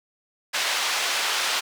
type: band-pass noise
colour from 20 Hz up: white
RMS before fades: -25 dBFS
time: 0.53-1.61 s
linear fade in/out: 20 ms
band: 690 to 4500 Hz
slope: 12 dB/octave
effects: none